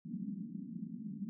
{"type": "band-pass noise", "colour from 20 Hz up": "pink", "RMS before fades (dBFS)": -43, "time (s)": [0.05, 1.29], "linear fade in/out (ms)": 0, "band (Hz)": [180, 240], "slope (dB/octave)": 48, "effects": []}